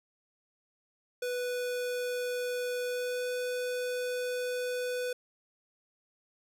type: tone with pitch glide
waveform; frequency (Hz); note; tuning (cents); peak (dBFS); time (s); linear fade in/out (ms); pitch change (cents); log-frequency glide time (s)
square; 493.9 to 497; B4 to B4; 0 to +11; -32; 1.22-5.13; 5; +11; 2.85-3.3
effects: none